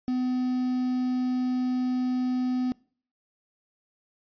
triangle tone with quantisation, 252.5 Hz, B3, 39 cents sharp, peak -22 dBFS, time 0.08-2.72 s, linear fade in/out 0 ms, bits 7, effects noise-tail reverb RT60 0.5 s tail -24 dB re dry + resampled to 11025 Hz

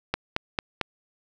click train, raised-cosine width 0.3 ms, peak -8 dBFS, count 4, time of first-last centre 0.14-0.813 s, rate 4.46 Hz, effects none

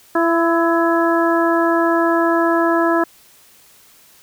harmonic tone with a mistuned harmonic, 335 Hz, E4, 28 cents sharp, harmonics 1 / 2 / 3 / 4 / 5, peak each -16 / -19 / -21 / -22 / -23 dBFS, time 0.15-3.04 s, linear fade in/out 5 ms, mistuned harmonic 4, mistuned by -35 cents, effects white hiss -49 dBFS RMS until 4.22 s

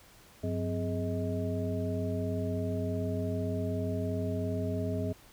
sine tone cluster, 96.8 / 180 / 257.3 / 418.9 / 631 Hz, G2 / F#3 / C4 / G#4 / D#5, -21 / -47 / -29 / +15 / +24 cents, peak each -33 / -38 / -36 / -38 / -38 dBFS, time 0.43-5.13 s, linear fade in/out 10 ms, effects pink hiss -57 dBFS RMS until 5.32 s

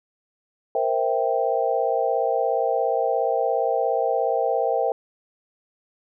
sine chord, C dominant seventh, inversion third, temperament equal, 466.2 / 523.3 / 659.3 / 784 Hz, Bb4 / C5 / E5 / G5, 0 / 0 / 0 / 0 cents, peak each -25 dBFS, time 0.75-4.92 s, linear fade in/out 2 ms, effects none

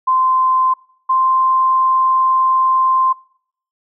sine tone pair in turn, 1037 / 1044.8 Hz, C6 / C6, -16 / -3 cents, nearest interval unison, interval 13 cents, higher second, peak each -11 dBFS, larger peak neither, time 0.07-0.74 / 1.09-3.13 s, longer second, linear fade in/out 10 ms, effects noise-tail reverb RT60 0.6 s tail -22 dB re dry

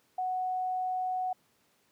sine tone, 740 Hz, F#5, in tune, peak -29 dBFS, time 0.18-1.33 s, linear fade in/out 5 ms, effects pink hiss -69 dBFS RMS until 1.91 s + high-pass 150 Hz 12 dB/octave

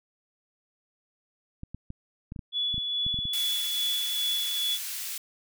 clicks, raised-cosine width 5 ms, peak -25 dBFS, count 12, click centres 1.634 / 1.746 / 1.904 / 2.321 / 2.362 / 2.392 / 2.743 / 2.78 / 3.065 / 3.143 / 3.189 / 3.254 s
sine tone with tremolo, 3419 Hz, G#7, 50 cents sharp, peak -25 dBFS, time 2.52-4.79 s, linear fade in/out 50 ms, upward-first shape sine, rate 2.4 Hz, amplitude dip 35%
white high-pass noise, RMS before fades -35 dBFS, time 3.33-5.18 s, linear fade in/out 5 ms, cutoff 2100 Hz, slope 12 dB/octave
effects none

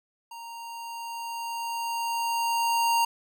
square tone with level ramp, 929 Hz, A#5, 6 cents flat, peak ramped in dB -40 to -21 dBFS, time 0.31-3.05 s, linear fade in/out 5 ms, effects none

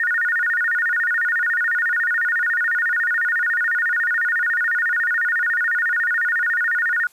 sine tone with vibrato, 1633 Hz, G#6, 30 cents flat, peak -17 dBFS, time 0-7.07 s, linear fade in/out 2 ms, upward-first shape square, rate 14 Hz, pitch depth 200 cents each way, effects white hiss -54 dBFS RMS until 7.12 s + resampled to 32000 Hz

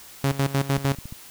sawtooth tone with tremolo, 137.9 Hz, C#3, 9 cents flat, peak -15 dBFS, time 0.24-0.95 s, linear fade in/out 0 ms, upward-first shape square, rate 6.6 Hz, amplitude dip 80%
click train, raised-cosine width 5 ms, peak -24 dBFS, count 6, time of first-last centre 0.78-1.125 s, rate 14.5 Hz
effects white hiss -45 dBFS RMS until 1.3 s

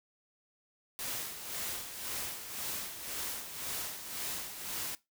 white noise with tremolo, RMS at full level -37 dBFS, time 0.99-4.95 s, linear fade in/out 0 ms, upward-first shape sine, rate 1.9 Hz, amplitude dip 60%, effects noise-tail reverb RT60 0.2 s tail -19 dB re dry

